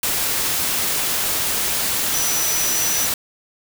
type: tone in noise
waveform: sine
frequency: 5910 Hz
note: F#8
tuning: 3 cents flat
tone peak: -22 dBFS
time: 2.14-3.06 s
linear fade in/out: 2 ms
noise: white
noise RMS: -21 dBFS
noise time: 0.03-3.14 s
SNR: -4 dB
effects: none